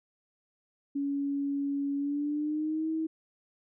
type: tone with pitch glide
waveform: sine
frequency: 281.2 to 319.3 Hz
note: C#4 to D#4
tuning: +25 to +45 cents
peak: -28 dBFS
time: 0.95-3.07 s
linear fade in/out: 10 ms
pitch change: +220 cents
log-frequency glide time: 1.97-2.89 s
effects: none